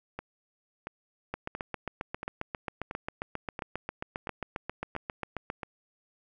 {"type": "two click trains", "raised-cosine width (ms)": 0.5, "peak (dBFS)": [-21, -18], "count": [9, 32], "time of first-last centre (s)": [[0.19, 5.632], [1.34, 5.501]], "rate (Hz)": [1.47, 7.45], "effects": []}